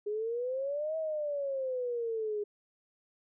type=exponential two-way sweep; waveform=sine; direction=up then down; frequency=410 to 645 to 410 Hz; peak=-31 dBFS; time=0.06-2.44 s; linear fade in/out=10 ms; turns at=0.97 s; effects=none